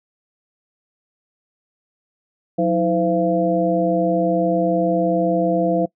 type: tone cluster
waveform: sine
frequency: 180.8 / 323.3 / 511 / 680 Hz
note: F#3 / E4 / C5 / F5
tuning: -40 / -34 / -41 / -46 cents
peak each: -21 dBFS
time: 2.58-5.86 s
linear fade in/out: 10 ms
effects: noise-tail reverb RT60 0.1 s tail -22 dB re dry